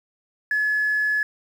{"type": "tone", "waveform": "sine", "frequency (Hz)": 1707, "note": "G#6", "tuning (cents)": 47, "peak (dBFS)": -18, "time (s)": [0.51, 1.23], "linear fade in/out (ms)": 2, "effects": ["tanh soft clip ceiling -15 dBFS", "8-bit"]}